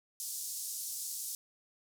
white band-pass noise, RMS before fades -40 dBFS, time 0.2-1.35 s, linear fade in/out 0 ms, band 5100 to 13000 Hz, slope 24 dB/octave, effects none

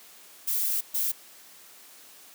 violet noise bursts at uneven times, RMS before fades -27 dBFS, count 2, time 0.47-0.81 / 0.94-1.12 s, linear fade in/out 10 ms, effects white hiss -51 dBFS RMS until 2.34 s + high-pass 200 Hz 12 dB/octave

